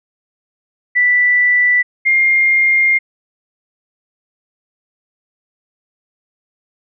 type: tone pair in turn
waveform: sine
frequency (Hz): 1973 / 2119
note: B6 / C7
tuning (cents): -2 / +21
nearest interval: minor second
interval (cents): 123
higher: second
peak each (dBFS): -9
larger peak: neither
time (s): 0.95-1.83 / 2.05-2.99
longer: second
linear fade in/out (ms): 20
effects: none